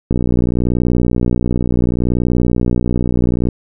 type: click train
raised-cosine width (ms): 3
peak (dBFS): -3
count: 206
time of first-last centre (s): 0.11-3.487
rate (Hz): 60.7
effects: none